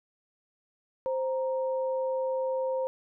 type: tone pair together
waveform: sine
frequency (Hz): 523.3 / 935.1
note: C5 / A#5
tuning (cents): 0 / +5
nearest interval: minor seventh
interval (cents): 1005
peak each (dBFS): -27 / -37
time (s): 1.06-2.87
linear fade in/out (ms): 0
effects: none